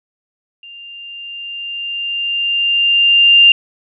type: tone with level ramp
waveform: sine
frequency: 2794 Hz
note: F7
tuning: in tune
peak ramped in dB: -33 to -3 dBFS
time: 0.63-3.52 s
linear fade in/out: 2 ms
effects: none